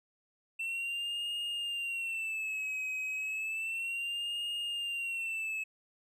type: tone with vibrato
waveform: triangle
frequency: 2684 Hz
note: E7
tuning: 31 cents sharp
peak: -32 dBFS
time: 0.59-5.64 s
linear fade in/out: 10 ms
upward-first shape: sine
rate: 0.32 Hz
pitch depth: 99 cents each way
effects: none